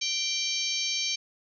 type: harmonic tone with a mistuned harmonic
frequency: 784 Hz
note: G5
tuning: in tune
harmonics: 3 / 4 / 5 / 6 / 7 / 8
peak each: -34 / -34 / -34 / -34 / -34 / -34 dBFS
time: 0.01-1.16 s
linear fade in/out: 10 ms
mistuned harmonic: 6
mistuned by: -63 cents
effects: none